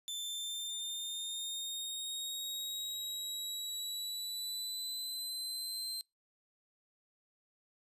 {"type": "linear sweep", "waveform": "sawtooth", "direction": "up", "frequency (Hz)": [3533, 4127], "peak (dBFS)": -35, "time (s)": [0.08, 6.01], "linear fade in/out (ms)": 0, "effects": ["noise-tail reverb RT60 0.2 s tail -25 dB re dry", "resampled to 32000 Hz"]}